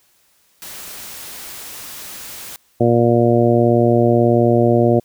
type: noise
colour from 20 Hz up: white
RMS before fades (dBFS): -33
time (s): 0.62-2.56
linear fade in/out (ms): 0
type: harmonic tone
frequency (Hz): 118.4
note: A#2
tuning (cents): +27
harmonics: 1 / 2 / 3 / 4 / 5 / 6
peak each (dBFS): -17 / -17 / -16 / -19 / -18 / -22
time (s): 2.8-5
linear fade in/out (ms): 10
effects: white hiss -58 dBFS RMS until 5.04 s